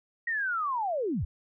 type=linear sweep; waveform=sine; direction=down; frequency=1903 to 50.5 Hz; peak=-27 dBFS; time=0.27-1.25 s; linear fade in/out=5 ms; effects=none